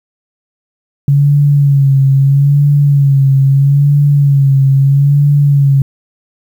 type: tone with vibrato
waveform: sine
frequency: 140 Hz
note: C#3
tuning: 18 cents sharp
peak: -5 dBFS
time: 1.08-5.82 s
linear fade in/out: 2 ms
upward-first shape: sine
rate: 0.77 Hz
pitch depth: 53 cents each way
effects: 7-bit